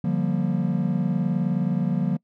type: chord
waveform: triangle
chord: G minor seventh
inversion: second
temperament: just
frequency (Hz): 147 / 176.4 / 196 / 235.2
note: D3 / F3 / G3 / Bb3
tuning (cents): +2 / +18 / 0 / +16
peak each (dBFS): -25 / -22 / -26 / -26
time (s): 0.04-2.17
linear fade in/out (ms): 5
effects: noise-tail reverb RT60 0.1 s tail -24 dB re dry